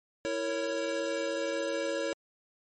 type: chord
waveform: square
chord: A# diminished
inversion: second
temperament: equal with one note detuned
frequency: 329.6 / 460.8 / 554.4 Hz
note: E4 / A#4 / C#5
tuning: 0 / -20 / 0 cents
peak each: -37 / -37 / -33 dBFS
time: 0.25-2.13 s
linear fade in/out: 0 ms
effects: MP3 32 kbps